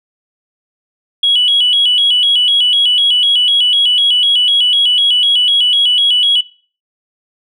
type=tone with vibrato; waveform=sine; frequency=3136 Hz; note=G7; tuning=in tune; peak=-7 dBFS; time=1.23-6.41 s; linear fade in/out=5 ms; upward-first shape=square; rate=4 Hz; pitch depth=97 cents each way; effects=noise-tail reverb RT60 0.4 s tail -20 dB re dry + tanh soft clip ceiling -3 dBFS